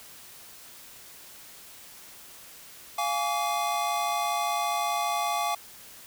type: chord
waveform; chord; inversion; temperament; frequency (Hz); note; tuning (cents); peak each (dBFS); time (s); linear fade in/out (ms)
square; D diminished; first; equal with one note detuned; 698.5 / 830.6 / 1145.8; F5 / Ab5 / D6; 0 / 0 / -43; -31; 2.98-5.55; 5
effects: white hiss -48 dBFS RMS until 6.06 s